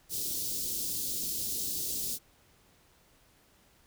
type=band-stop noise; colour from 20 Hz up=white; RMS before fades=-34 dBFS; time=0.09-2.19 s; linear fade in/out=50 ms; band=430 to 4000 Hz; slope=24 dB/octave; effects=pink hiss -64 dBFS RMS until 3.86 s